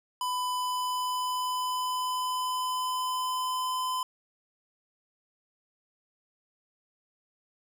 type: tone with pitch glide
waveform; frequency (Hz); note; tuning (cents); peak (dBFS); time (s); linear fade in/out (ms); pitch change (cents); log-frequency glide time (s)
square; 1000 to 1018.1; B5 to C6; +21 to -48; -29; 0.21-4.03; 2; +31; 0.54-3.76
effects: none